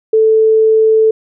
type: tone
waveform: sine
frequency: 440 Hz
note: A4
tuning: in tune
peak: -6 dBFS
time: 0.13-1.11 s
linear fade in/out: 5 ms
effects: none